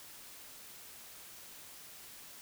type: silence
effects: white hiss -52 dBFS RMS until 2.41 s